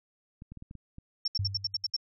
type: clicks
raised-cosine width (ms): 5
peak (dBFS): -32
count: 7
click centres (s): 0.421 / 0.52 / 0.573 / 0.624 / 0.711 / 0.753 / 0.984
type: tone bursts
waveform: sine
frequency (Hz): 5440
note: F8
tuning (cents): -46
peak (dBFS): -26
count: 8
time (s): 1.25-1.965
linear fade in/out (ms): 5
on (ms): 29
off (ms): 69
type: tone with exponential decay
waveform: sine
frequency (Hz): 98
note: G2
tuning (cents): 0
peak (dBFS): -26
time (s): 1.39-1.9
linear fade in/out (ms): 5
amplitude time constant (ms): 110
effects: none